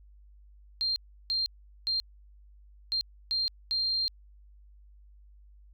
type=tone bursts at uneven times; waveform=sine; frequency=4186 Hz; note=C8; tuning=in tune; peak=-26 dBFS; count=6; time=0.81-0.96 / 1.3-1.46 / 1.87-2 / 2.92-3.01 / 3.31-3.48 / 3.71-4.08 s; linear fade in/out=0 ms; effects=added 50 Hz sine -52 dBFS peak until 5.73 s